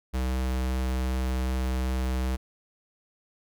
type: tone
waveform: square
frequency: 64.1 Hz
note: C2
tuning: 35 cents flat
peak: -26 dBFS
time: 0.13-2.37 s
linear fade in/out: 20 ms
effects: none